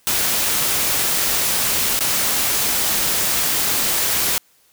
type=noise with dropouts; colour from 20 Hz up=white; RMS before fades=-19 dBFS; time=0.07-4.38 s; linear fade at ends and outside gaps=0 ms; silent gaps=1.991-2.007 s; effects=white hiss -57 dBFS RMS until 4.72 s